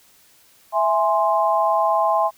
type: chord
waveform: sine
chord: E augmented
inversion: none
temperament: equal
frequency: 659.3 / 830.6 / 1046.5 Hz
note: E5 / G#5 / B#5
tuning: 0 / 0 / 0 cents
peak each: -20 dBFS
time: 0.72-2.31 s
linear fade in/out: 50 ms
effects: white hiss -54 dBFS RMS until 2.37 s